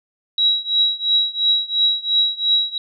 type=tone with tremolo; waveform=sine; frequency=3870 Hz; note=B7; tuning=36 cents flat; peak=-11 dBFS; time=0.38-2.78 s; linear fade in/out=2 ms; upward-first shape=triangle; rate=2.9 Hz; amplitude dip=95%; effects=none